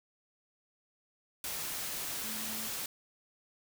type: tone in noise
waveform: sine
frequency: 220 Hz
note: A3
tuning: in tune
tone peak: -46 dBFS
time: 2.24-2.68 s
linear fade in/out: 2 ms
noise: white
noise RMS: -38 dBFS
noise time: 1.44-2.86 s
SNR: -11 dB
effects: none